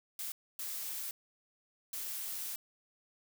blue noise bursts at uneven times, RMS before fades -40 dBFS, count 3, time 0.19-0.32 / 0.59-1.11 / 1.93-2.56 s, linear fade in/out 2 ms, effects none

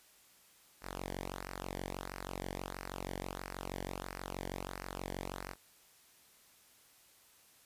sawtooth tone with flanger, 46.25 Hz, F#1, in tune, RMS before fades -43 dBFS, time 0.81-5.56 s, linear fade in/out 50 ms, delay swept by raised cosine 0.28 to 0.78 ms, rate 1.5 Hz, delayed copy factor -0.85, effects white hiss -64 dBFS RMS until 7.65 s + resampled to 32000 Hz

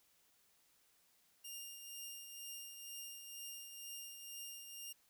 10% pulse tone with tremolo, 2814 Hz, F7, 12 cents sharp, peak -37 dBFS, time 1.44-4.93 s, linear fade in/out 10 ms, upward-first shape triangle, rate 2.1 Hz, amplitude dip 50%, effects white hiss -73 dBFS RMS until 5.09 s

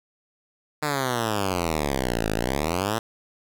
5% pulse exponential two-way sweep, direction down then up, 153.6 to 51.91 to 117 Hz, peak -12 dBFS, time 0.82-2.99 s, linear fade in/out 10 ms, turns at 2.31 s, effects none

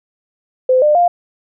sine tone with pitch steps, 513 / 599.6 / 700.8 Hz, C5 / D5 / F5, -34 / +36 / +6 cents, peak -8 dBFS, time 0.69-1.08 s, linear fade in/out 5 ms, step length 130 ms, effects none

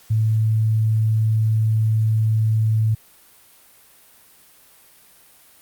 sine tone, 110 Hz, A2, in tune, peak -15 dBFS, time 0.1-2.95 s, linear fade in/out 10 ms, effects white hiss -51 dBFS RMS until 5.61 s + Opus 48 kbps

